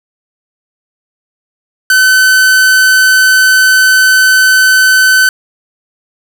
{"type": "tone", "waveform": "45% pulse", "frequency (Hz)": 1520, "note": "F#6", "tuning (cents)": 46, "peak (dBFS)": -4, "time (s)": [1.9, 5.29], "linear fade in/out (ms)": 2, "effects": []}